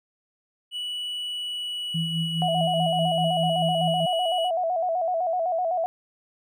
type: tone with pitch glide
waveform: triangle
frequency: 2948 to 2929 Hz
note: F#7 to F#7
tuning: -7 to -18 cents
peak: -27 dBFS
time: 0.71-4.51 s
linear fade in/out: 50 ms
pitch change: -11 cents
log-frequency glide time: 1.16-2.65 s
type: tone with tremolo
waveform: sine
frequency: 164.6 Hz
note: E3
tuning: 2 cents flat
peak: -23 dBFS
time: 1.94-4.06 s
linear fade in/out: 10 ms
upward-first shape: sine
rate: 4.8 Hz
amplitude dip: 55%
type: tone with vibrato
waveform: sine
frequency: 693 Hz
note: F5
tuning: 14 cents flat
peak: -22 dBFS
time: 2.42-5.86 s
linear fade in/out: 0 ms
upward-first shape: square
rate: 7.9 Hz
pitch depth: 89 cents each way
effects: none